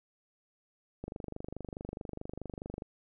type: click train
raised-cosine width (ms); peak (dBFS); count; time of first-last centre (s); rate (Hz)
2; -26; 45; 1.04-2.821; 24.7
effects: none